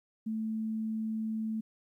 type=tone; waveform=sine; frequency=220 Hz; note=A3; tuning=in tune; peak=-31 dBFS; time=0.26-1.61 s; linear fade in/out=10 ms; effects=12-bit